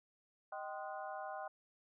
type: harmonic tone with a mistuned harmonic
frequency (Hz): 207.7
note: G#3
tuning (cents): 0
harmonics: 3 / 4 / 5 / 6 / 7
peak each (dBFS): -47 / -45 / -50 / -53 / -52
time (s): 0.52-1.48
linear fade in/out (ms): 5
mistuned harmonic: 4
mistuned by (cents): -120
effects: none